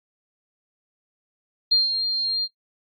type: tone with ADSR envelope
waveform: sine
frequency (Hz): 4201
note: C8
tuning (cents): +6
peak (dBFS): -13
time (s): 1.71-2.48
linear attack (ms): 12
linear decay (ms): 160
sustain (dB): -8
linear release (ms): 43
effects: noise-tail reverb RT60 0.1 s tail -17 dB re dry + AAC 48 kbps